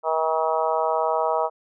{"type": "harmonic tone", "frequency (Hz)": 159.8, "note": "D#3", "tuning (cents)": 47, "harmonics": [3, 4, 5, 6, 7, 8], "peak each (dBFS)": [-27, -24, -27, -26, -31, -31], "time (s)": [0.03, 1.5], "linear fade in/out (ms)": 50, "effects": []}